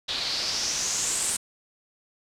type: noise with low-pass filter sweep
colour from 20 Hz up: white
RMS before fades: -28 dBFS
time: 0.08-1.37 s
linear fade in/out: 10 ms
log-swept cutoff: 3900 to 8800 Hz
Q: 4.4
effects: none